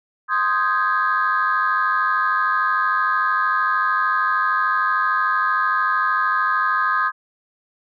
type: chord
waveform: sine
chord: Ab major seventh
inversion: first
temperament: equal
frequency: 1046.5 / 1244.5 / 1568 / 1661.2 Hz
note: C6 / Eb6 / G6 / Ab6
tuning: 0 / 0 / 0 / 0 cents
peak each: -22 / -19 / -24 / -23 dBFS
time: 0.28-7.12 s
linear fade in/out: 50 ms
effects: tanh soft clip ceiling -9 dBFS